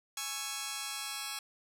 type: chord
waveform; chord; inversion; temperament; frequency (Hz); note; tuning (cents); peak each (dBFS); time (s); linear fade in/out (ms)
5% pulse; C# minor; second; just; 831.5 / 1108.7 / 1330.5; G#5 / C#6 / E6; +2 / 0 / +16; -29; 0.17-1.39; 2
effects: low-pass 12000 Hz 12 dB/octave